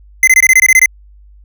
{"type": "tone bursts", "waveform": "square", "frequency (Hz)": 2059, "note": "C7", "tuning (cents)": -28, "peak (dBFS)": -4, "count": 10, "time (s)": [0.23, 0.859], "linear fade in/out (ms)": 2, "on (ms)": 44, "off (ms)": 21, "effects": ["added 50 Hz sine -38 dBFS peak until 1.44 s"]}